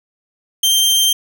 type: tone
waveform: sawtooth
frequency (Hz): 3154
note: G7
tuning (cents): +10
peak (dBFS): -8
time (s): 0.63-1.13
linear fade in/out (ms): 5
effects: none